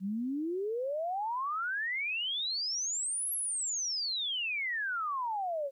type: exponential two-way sweep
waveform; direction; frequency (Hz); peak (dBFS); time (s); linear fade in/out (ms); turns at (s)
sine; up then down; 184.1 to 11450 to 532; -31; 0-5.71; 50; 3.33
effects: 12-bit